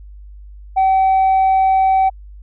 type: tone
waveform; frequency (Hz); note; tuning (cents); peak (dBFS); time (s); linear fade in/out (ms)
sine; 765; G5; -42; -8; 0.76-2.1; 20
effects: tanh soft clip ceiling -9 dBFS + added 50 Hz sine -34 dBFS peak until 2.42 s